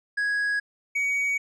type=tone pair in turn; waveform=triangle; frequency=1661.2 / 2254 Hz; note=G#6 / C#7; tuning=0 / +28 cents; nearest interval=perfect fourth; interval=528 cents; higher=second; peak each=-21 dBFS; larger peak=neither; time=0.17-0.6 / 0.95-1.38 s; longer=neither; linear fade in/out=10 ms; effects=resampled to 24000 Hz